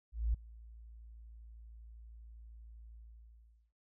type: tone with ADSR envelope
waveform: sine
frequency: 56.3 Hz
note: A1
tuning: 40 cents sharp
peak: -27 dBFS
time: 0.12-3.73 s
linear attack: 220 ms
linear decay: 6 ms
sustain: -23 dB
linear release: 770 ms
effects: none